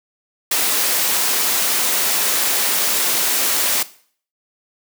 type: high-pass noise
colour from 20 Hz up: white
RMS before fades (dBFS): -18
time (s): 0.51-3.83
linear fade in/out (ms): 5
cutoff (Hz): 260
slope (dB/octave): 12
effects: noise-tail reverb RT60 0.5 s tail -17 dB re dry